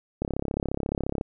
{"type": "click train", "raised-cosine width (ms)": 2, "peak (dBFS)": -14, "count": 35, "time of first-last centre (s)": [0.22, 1.211], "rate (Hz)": 34.3, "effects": []}